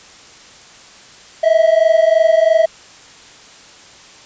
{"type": "tone pair together", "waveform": "triangle", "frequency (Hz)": [637, 660], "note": ["D#5", "E5"], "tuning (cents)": [41, 2], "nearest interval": "minor second", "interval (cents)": 61, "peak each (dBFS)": -10, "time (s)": [1.43, 2.66], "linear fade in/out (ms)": 10, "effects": ["white hiss -41 dBFS RMS until 4.25 s", "resampled to 16000 Hz"]}